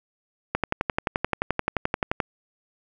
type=click train; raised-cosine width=0.5 ms; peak=-7 dBFS; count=20; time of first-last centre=0.55-2.202 s; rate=11.5 Hz; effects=none